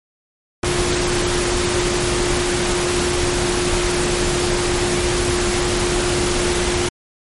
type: tone in noise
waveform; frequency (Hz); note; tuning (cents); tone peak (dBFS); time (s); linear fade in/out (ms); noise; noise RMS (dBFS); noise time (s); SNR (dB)
sine; 355.1; F4; +29; -20; 0.63-6.89; 5; pink; -20; 0.63-6.89; -3
effects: MP3 48 kbps